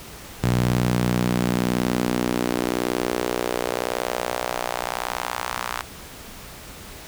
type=tone with high-pass filter sweep; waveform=sawtooth; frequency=60.9 Hz; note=B1; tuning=24 cents flat; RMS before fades=-24 dBFS; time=0.43-5.82 s; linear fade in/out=5 ms; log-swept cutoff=120 to 1100 Hz; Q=1.8; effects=pink hiss -40 dBFS RMS until 7.07 s